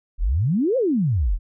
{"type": "exponential two-way sweep", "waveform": "sine", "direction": "up then down", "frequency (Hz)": [34.44, 554, 34.44], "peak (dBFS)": -17, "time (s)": [0.18, 1.39], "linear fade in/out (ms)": 50, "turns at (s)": 0.77, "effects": []}